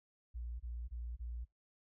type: tone bursts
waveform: sine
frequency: 59 Hz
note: A#1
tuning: 22 cents sharp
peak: -40 dBFS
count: 4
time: 0.34-1.452 s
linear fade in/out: 20 ms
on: 260 ms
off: 24 ms
effects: noise-tail reverb RT60 0.2 s tail -26 dB re dry